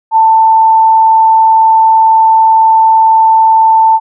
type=tone; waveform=sine; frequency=889 Hz; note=A5; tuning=18 cents sharp; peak=-3 dBFS; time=0.11-4 s; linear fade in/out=50 ms; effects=none